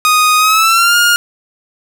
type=tone with pitch glide; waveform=sawtooth; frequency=1243 to 1419.6 Hz; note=D#6 to F6; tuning=-2 to +28 cents; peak=-4 dBFS; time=0.05-1.16 s; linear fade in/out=0 ms; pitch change=+230 cents; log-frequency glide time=0.38-0.97 s; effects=none